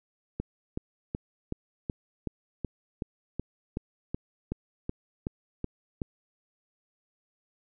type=click train; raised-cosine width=3 ms; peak=-18 dBFS; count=16; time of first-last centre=0.4-6.018 s; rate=2.67 Hz; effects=none